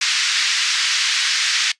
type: band-pass noise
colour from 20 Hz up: white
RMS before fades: -19 dBFS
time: 0.01-1.72 s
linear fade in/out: 5 ms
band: 1500 to 5600 Hz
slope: 24 dB/octave
effects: noise-tail reverb RT60 0.1 s tail -19 dB re dry + resampled to 22050 Hz